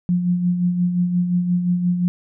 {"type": "tone with tremolo", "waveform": "sine", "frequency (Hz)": 177.5, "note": "F3", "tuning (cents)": 28, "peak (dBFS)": -14, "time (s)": [0.09, 2.08], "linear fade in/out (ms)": 0, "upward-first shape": "sine", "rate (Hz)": 5.7, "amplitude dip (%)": 50, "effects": []}